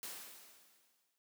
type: noise with exponential decay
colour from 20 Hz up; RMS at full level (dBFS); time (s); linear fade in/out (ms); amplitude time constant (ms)
white; -44; 0.03-1.18; 0; 250
effects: high-pass 200 Hz 12 dB/octave